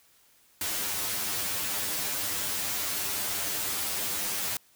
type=noise with comb filter; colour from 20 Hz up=white; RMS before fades=-31 dBFS; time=0.61-4.57 s; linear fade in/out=2 ms; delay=10 ms; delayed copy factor=+1; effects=white hiss -62 dBFS RMS until 4.75 s